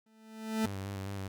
40% pulse tone with exponential growth, 220 Hz, A3, in tune, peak -25 dBFS, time 0.06-0.66 s, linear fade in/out 5 ms, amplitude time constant 130 ms
sawtooth tone with vibrato, 98 Hz, G2, in tune, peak -33 dBFS, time 0.64-1.28 s, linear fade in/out 5 ms, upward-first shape square, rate 4.7 Hz, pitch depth 28 cents each way
effects none

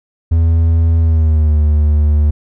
triangle tone with pitch glide, 82.3 to 75.03 Hz, E2 to D2, -2 to +38 cents, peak -6 dBFS, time 0.31-2.31 s, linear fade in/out 10 ms, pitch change -160 cents, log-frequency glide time 0.99-1.59 s, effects none

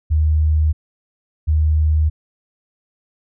sine tone pair in turn, 77.3 / 77.3 Hz, D#2 / D#2, -11 / -11 cents, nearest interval unison, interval 0 cents, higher neither, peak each -12 dBFS, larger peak neither, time 0.1-0.73 / 1.47-2.1 s, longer neither, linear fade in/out 20 ms, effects none

